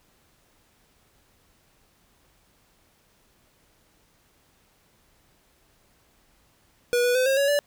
square tone with pitch steps, 484.4 / 490.1 / 510 / 538 / 560 / 579 Hz, B4 / B4 / C5 / C5 / C#5 / D5, -34 / -13 / -44 / +48 / +18 / -25 cents, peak -20 dBFS, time 6.93-7.59 s, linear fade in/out 0 ms, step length 110 ms, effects pink hiss -63 dBFS RMS until 7.66 s

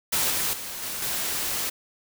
white noise with level steps, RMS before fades -24 / -26 / -35 / -32 / -28 dBFS, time 0.12-1.7 s, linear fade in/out 10 ms, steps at 0.3 / 0.53 / 0.82 / 1.02 s, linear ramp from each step 5 ms, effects none

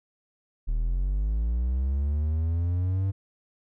triangle linear sweep, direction up, 37 to 98 Hz, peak -21 dBFS, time 0.67-3.12 s, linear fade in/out 20 ms, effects none

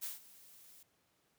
blue noise with ADSR envelope, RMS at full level -40 dBFS, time 0.01-0.83 s, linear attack 29 ms, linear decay 150 ms, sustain -19 dB, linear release 3 ms, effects pink hiss -75 dBFS RMS until 1.38 s + high-pass 100 Hz 12 dB/octave

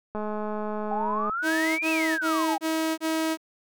click train, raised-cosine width 1 ms, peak -19 dBFS, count 244, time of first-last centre 0.15-1.296 s, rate 212 Hz
sine exponential two-way sweep, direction up then down, 784 to 2655 to 784 Hz, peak -26 dBFS, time 0.91-2.58 s, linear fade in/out 5 ms, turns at 1.9 s
sawtooth tone bursts, 320 Hz, D#4, 49 cents sharp, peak -20 dBFS, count 5, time 1.42-3.374 s, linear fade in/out 50 ms, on 370 ms, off 26 ms
effects none

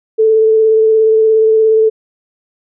sine tone with vibrato, 440 Hz, A4, in tune, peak -6 dBFS, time 0.18-1.9 s, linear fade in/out 20 ms, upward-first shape sine, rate 17 Hz, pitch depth 14 cents each way, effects none

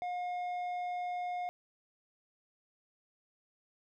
square tone with low-pass filter, 716 Hz, F5, 43 cents sharp, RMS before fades -37 dBFS, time 0.02-1.49 s, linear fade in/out 0 ms, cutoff 1800 Hz, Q 0.72, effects none

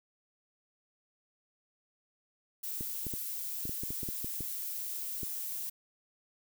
violet noise, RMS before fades -38 dBFS, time 2.63-5.7 s, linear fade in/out 10 ms
clicks, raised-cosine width 3 ms, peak -27 dBFS, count 12, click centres 2.809 / 3.067 / 3.138 / 3.654 / 3.694 / 3.835 / 3.906 / 4.032 / 4.088 / 4.245 / 4.407 / 5.232 s
effects none

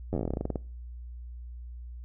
slowing click train, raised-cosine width 2 ms, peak -17 dBFS, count 17, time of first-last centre 0.13-0.558 s, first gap 10 ms, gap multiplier 1.12, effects noise-tail reverb RT60 0.4 s tail -23 dB re dry + added 60 Hz sine -39 dBFS peak until 2.04 s

